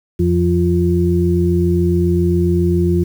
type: harmonic tone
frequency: 87.31 Hz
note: F2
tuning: in tune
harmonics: 1 / 2 / 4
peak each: -16 / -16 / -16 dBFS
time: 0.19-3.04 s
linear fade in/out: 10 ms
effects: 7-bit